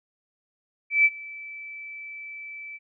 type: tone with ADSR envelope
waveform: sine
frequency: 2316 Hz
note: D7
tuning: 25 cents flat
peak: -13 dBFS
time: 0.9-2.79 s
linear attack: 150 ms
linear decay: 43 ms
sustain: -23 dB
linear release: 35 ms
effects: none